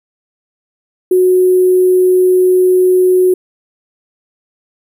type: tone with sample-and-hold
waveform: sine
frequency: 367.3 Hz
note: F#4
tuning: 13 cents flat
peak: -6 dBFS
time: 1.11-3.34 s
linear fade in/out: 5 ms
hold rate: 11025 Hz
effects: none